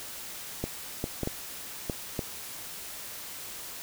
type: clicks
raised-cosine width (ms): 2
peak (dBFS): -16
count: 6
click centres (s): 0.64 / 1.041 / 1.233 / 1.274 / 1.898 / 2.192
effects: white hiss -41 dBFS RMS until 3.82 s